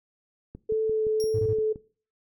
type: click train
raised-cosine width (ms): 3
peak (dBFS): -27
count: 8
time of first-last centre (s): 0.55-1.759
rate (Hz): 5.79
type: tone with vibrato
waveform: sine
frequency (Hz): 436.6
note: A4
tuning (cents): -13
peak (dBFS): -22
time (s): 0.69-1.73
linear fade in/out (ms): 10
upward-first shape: triangle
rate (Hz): 1.8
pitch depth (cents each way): 13
type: tone with exponential decay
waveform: sawtooth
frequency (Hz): 5588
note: F8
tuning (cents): 0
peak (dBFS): -31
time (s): 1.2-1.55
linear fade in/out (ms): 0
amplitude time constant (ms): 75
type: tone bursts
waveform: triangle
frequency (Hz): 106.3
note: G#2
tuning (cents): +41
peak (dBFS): -24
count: 3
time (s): 1.34-1.534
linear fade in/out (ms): 5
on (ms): 50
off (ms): 22
effects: noise-tail reverb RT60 0.4 s tail -20 dB re dry